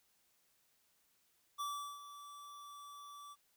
square tone with ADSR envelope, 1157 Hz, D6, 26 cents flat, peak -38 dBFS, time 1.58-3.36 s, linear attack 25 ms, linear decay 380 ms, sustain -13 dB, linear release 40 ms, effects white hiss -75 dBFS RMS until 3.56 s

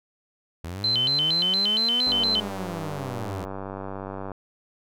sawtooth linear two-way sweep, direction up then down, 79.8 to 252.8 to 84.2 Hz, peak -28 dBFS, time 0.64-3.45 s, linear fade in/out 0 ms, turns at 2.05 s
sine tone with vibrato, 3535 Hz, A7, 7 cents sharp, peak -20 dBFS, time 0.84-2.4 s, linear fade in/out 2 ms, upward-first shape square, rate 4.3 Hz, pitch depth 250 cents each way
click train, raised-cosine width 1 ms, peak -20 dBFS, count 219, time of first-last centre 2.07-4.317 s, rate 97 Hz
effects none

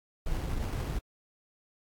brown noise with sample-and-hold, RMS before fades -32 dBFS, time 0.26-0.99 s, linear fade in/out 5 ms, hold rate 3675 Hz, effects AAC 64 kbps

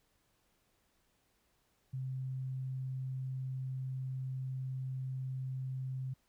sine tone, 130.81 Hz, C3, in tune, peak -36 dBFS, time 1.93-6.14 s, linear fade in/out 10 ms, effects pink hiss -75 dBFS RMS until 6.28 s

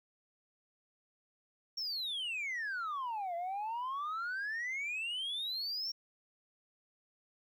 sine exponential two-way sweep, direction down then up, 5588 to 673 to 5588 Hz, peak -33 dBFS, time 1.77-5.92 s, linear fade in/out 10 ms, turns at 3.35 s, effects tanh soft clip ceiling -34 dBFS + 12-bit

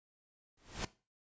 pink noise with exponential growth, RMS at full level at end -34 dBFS, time 0.57-0.85 s, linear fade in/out 5 ms, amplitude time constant 60 ms, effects noise-tail reverb RT60 0.3 s tail -18 dB re dry + resampled to 16000 Hz

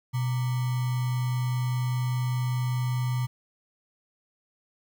sine tone with sample-and-hold, 124.9 Hz, B2, 20 cents sharp, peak -24 dBFS, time 0.13-3.27 s, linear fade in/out 20 ms, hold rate 1050 Hz, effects none

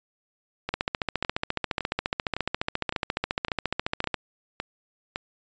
two click trains, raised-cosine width 0.3 ms, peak -14 / -9 dBFS, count 9 / 50, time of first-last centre 0.69-5.159 / 0.74-4.143 s, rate 1.79 / 14.4 Hz, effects resampled to 16000 Hz

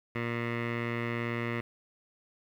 15% pulse tone with low-pass filter, 117.9 Hz, A#2, 20 cents sharp, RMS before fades -33 dBFS, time 0.15-1.61 s, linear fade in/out 5 ms, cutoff 2200 Hz, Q 3.8, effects 10-bit

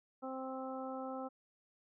harmonic tone, 262.3 Hz, C4, 4 cents sharp, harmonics 1 / 2 / 3 / 4 / 5, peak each -44 / -44 / -46 / -53 / -49 dBFS, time 0.22-1.29 s, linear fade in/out 20 ms, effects none

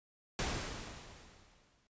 pink noise with exponential decay, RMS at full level -34 dBFS, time 0.39-1.87 s, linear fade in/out 1 ms, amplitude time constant 320 ms, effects noise-tail reverb RT60 0.1 s tail -21 dB re dry + resampled to 16000 Hz

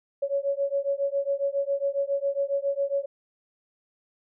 sine beating tone pair, 554.4 / 561.7 Hz, C#5 / C#5, 0 / +23 cents, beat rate 7.3 Hz, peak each -27 dBFS, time 0.22-3.06 s, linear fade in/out 10 ms, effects none

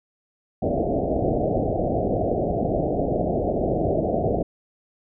white low-pass noise, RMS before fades -23 dBFS, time 0.62-4.43 s, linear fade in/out 5 ms, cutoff 730 Hz, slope 96 dB/octave, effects none

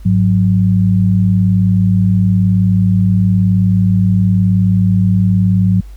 sine tone pair together, 103.83 / 182.83 Hz, G#2 / F#3, 0 / -20 cents, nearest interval minor seventh, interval 980 cents, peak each -11 dBFS, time 0.05-5.81 s, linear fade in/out 10 ms, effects added 50 Hz sine -29 dBFS peak until 5.96 s + pink hiss -50 dBFS RMS until 5.96 s

